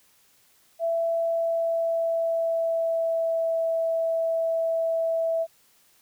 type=tone with pitch glide; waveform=sine; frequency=666 to 657.2 Hz; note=E5 to E5; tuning=+18 to -5 cents; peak=-22 dBFS; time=0.79-5.47 s; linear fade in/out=50 ms; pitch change=-23 cents; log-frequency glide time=1.13-3.62 s; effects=white hiss -61 dBFS RMS until 6.01 s

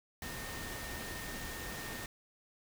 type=tone in noise; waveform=sine; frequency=1830 Hz; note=A#6; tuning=32 cents flat; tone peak=-47 dBFS; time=0.22-2.06 s; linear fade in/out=2 ms; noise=pink; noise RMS=-43 dBFS; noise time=0.22-2.06 s; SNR=-7 dB; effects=none

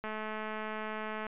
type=click train; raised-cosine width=0.5 ms; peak=-24 dBFS; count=266; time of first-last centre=0.04-1.267 s; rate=216 Hz; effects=resampled to 8000 Hz

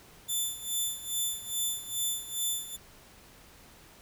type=tone with tremolo; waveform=10% pulse; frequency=3520 Hz; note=A7; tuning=in tune; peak=-20 dBFS; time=0.28-2.77 s; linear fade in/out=20 ms; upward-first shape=sine; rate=2.4 Hz; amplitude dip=80%; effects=pink hiss -55 dBFS RMS until 4.01 s

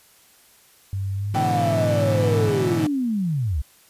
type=tone with pitch glide; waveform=sine; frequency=97.5 to 105.71 Hz; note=G2 to G#2; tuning=-9 to +31 cents; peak=-23 dBFS; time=0.93-2.49 s; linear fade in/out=0 ms; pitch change=+140 cents; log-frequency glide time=1.15-1.38 s
type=chord; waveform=30% pulse; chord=E dominant seventh; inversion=first; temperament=equal with one note detuned; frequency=106.07 / 123.47 / 146.83 / 164.81 Hz; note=G#2 / B2 / D3 / E3; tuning=+37 / 0 / 0 / 0 cents; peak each=-25 dBFS; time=1.34-2.87 s; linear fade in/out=5 ms
type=linear sweep; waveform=sine; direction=down; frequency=784 to 60.2 Hz; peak=-20 dBFS; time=1.35-3.62 s; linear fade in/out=10 ms
effects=white hiss -54 dBFS RMS until 3.89 s + resampled to 32000 Hz

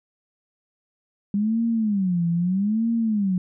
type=tone with vibrato; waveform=sine; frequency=197.8 Hz; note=G3; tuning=16 cents sharp; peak=-19 dBFS; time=1.34-3.38 s; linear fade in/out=2 ms; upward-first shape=sine; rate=0.79 Hz; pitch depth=270 cents each way; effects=none

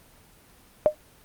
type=tone with exponential decay; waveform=sine; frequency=609 Hz; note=D#5; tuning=37 cents flat; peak=-10 dBFS; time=0.86-0.95 s; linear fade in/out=0 ms; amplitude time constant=18 ms; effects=pink hiss -55 dBFS RMS until 1.24 s + Opus 24 kbps

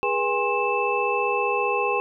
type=tone cluster; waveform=sine; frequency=410.9 / 486 / 815 / 1061 / 2637 Hz; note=G#4 / B4 / G#5 / C6 / E7; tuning=-18 / -28 / -33 / +24 / 0 cents; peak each=-27 dBFS; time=0.03-2 s; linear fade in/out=0 ms; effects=none

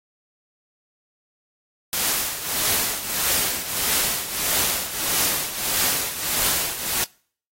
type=noise with tremolo; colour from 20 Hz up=white; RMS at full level=-20 dBFS; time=1.93-7.04 s; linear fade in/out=0 ms; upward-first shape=triangle; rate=1.6 Hz; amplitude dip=75%; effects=noise-tail reverb RT60 0.5 s tail -25 dB re dry + AAC 48 kbps

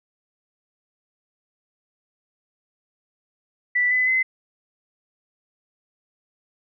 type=tone with pitch steps; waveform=sine; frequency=1972 / 2009 / 2046 Hz; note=B6 / B6 / C7; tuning=-3 / +29 / -39 cents; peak=-17 dBFS; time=3.75-4.23 s; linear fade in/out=10 ms; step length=160 ms; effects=none

